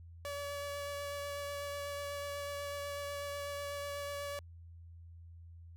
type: tone with vibrato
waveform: sawtooth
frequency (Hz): 571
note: D5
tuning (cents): -49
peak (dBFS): -35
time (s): 0.25-4.39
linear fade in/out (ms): 0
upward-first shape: sine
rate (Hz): 8.1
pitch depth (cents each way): 10
effects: added 84 Hz sine -50 dBFS peak until 5.76 s